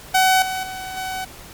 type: tone with level steps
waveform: sawtooth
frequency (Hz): 753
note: F#5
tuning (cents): +30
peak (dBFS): -9 / -19 / -25 / -21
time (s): 0.14-1.25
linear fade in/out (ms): 10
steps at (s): 0.42 / 0.63 / 0.97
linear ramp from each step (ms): 2
effects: pink hiss -40 dBFS RMS until 1.53 s + MP3 96 kbps